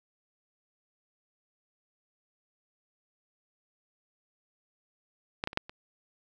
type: clicks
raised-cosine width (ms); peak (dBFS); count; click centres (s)
0.3; -14 / -15 / -26 / -10 / -27; 5; 5.439 / 5.474 / 5.531 / 5.574 / 5.695
effects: none